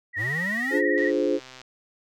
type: tone with vibrato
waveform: sine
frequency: 1895 Hz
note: A#6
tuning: 28 cents sharp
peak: -25 dBFS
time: 0.13-1.12 s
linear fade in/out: 50 ms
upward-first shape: triangle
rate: 18 Hz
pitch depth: 64 cents each way
type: linear sweep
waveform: square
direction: up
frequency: 91.5 to 311.1 Hz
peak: -31 dBFS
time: 0.16-0.82 s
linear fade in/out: 50 ms
type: chord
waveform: sine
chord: D half-diminished seventh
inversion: none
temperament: equal with one note detuned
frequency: 293.7 / 349.2 / 421.1 / 523.3 Hz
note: D4 / F4 / Ab4 / C5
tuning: 0 / 0 / +24 / 0 cents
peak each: -26 dBFS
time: 0.7-1.4 s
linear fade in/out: 50 ms
type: click train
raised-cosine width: 0.2 ms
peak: -26 dBFS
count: 83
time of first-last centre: 0.98-1.616 s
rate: 129 Hz
effects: none